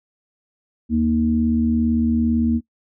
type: harmonic tone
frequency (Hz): 77.78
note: D#2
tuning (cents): 0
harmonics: 1 / 3 / 4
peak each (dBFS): -24 / -16 / -27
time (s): 0.89-2.61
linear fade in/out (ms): 50
effects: noise-tail reverb RT60 0.1 s tail -22 dB re dry